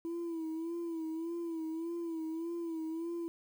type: tone with vibrato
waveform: sine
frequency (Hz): 330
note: E4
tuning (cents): +2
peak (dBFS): -33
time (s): 0.05-3.28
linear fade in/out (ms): 0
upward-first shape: sine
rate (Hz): 1.7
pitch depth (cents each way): 62
effects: tanh soft clip ceiling -34 dBFS + 10-bit